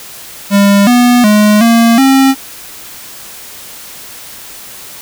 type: tone with pitch steps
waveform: square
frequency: 200.5 / 244.3 / 210 / 231.2 / 268.5 Hz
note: G3 / B3 / G#3 / A#3 / C4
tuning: +39 / -19 / +19 / -14 / +45 cents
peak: -5 dBFS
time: 0.5-2.35 s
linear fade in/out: 50 ms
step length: 370 ms
effects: white hiss -30 dBFS RMS until 5.01 s